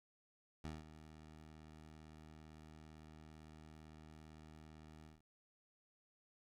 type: tone with ADSR envelope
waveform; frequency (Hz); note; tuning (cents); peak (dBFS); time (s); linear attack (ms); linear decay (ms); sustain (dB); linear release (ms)
15% pulse; 77.78; D#2; 0; -37; 0.64-5.23; 6; 190; -13; 170
effects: low-pass 8000 Hz 12 dB/octave + 12-bit